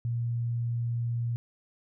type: tone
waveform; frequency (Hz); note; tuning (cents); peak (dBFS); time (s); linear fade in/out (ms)
sine; 118.1; A#2; +23; -27; 0.05-1.36; 0
effects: none